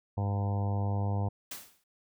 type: harmonic tone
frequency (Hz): 100.6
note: G2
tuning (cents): +45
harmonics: 1 / 2 / 3 / 4 / 5 / 6 / 7 / 8 / 9 / 10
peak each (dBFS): -28 / -38 / -45 / -47 / -43 / -48 / -43 / -45 / -44 / -52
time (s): 0.17-1.29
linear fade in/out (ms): 10
type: noise with exponential decay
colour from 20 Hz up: white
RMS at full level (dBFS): -37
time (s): 1.51-1.84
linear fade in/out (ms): 5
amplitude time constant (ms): 70
effects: none